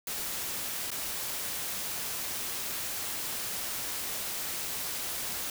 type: noise with dropouts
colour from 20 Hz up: white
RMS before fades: -35 dBFS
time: 0.07-5.5 s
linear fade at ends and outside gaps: 2 ms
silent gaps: 0.905-0.915 s
effects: none